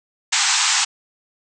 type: band-pass noise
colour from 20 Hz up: white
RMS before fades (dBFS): -18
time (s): 0.32-0.85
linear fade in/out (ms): 10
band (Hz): 770 to 8100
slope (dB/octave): 96
effects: none